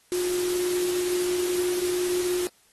sine tone in noise, 358.4 Hz, F4, 45 cents sharp, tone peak -24 dBFS, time 0.12-2.47 s, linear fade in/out 0 ms, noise white, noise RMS -33 dBFS, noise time 0.12-2.47 s, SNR +6 dB, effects white hiss -61 dBFS RMS until 2.72 s + AAC 32 kbps

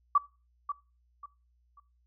sine tone with echo, 1149 Hz, D6, 38 cents flat, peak -18 dBFS, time 0.15-0.18 s, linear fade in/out 5 ms, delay 540 ms, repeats 3, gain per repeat -11 dB, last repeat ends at 1.8 s, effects noise-tail reverb RT60 0.3 s tail -19 dB re dry + added 60 Hz sine -66 dBFS peak until 2.06 s

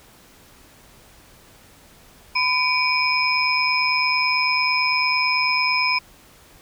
sine tone cluster, 1004 / 2299 / 2448 / 5120 Hz, B5 / D7 / D#7 / D#8, +28 / -37 / -29 / +49 cents, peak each -23 dBFS, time 2.35-5.99 s, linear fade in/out 10 ms, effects pink hiss -50 dBFS RMS until 6.61 s

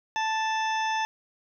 harmonic tone, 880 Hz, A5, in tune, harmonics 1 / 2 / 3 / 4 / 6 / 7, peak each -26 / -32 / -36 / -38 / -42 / -43 dBFS, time 0.16-1.05 s, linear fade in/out 0 ms, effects none

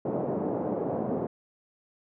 white band-pass noise, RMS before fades -30 dBFS, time 0.05-1.27 s, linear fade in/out 5 ms, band 130 to 640 Hz, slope 24 dB/octave, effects none

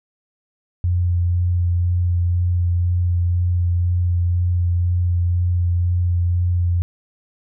sine tone with vibrato, 88 Hz, F2, 14 cents sharp, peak -15 dBFS, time 0.84-6.82 s, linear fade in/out 0 ms, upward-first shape sine, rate 2 Hz, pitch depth 14 cents each way, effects none

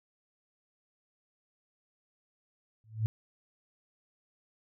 sine tone with exponential growth, 110 Hz, A2, in tune, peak -22 dBFS, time 2.84-3.06 s, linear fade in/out 0 ms, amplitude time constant 46 ms, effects none

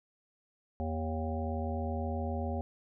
harmonic tone with a mistuned harmonic, 79.2 Hz, D#2, 31 cents sharp, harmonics 1 / 3 / 5 / 7 / 9 / 10, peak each -34 / -38 / -43 / -41 / -42 / -44 dBFS, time 0.8-2.61 s, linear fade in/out 0 ms, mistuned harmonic 1, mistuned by +55 cents, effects none

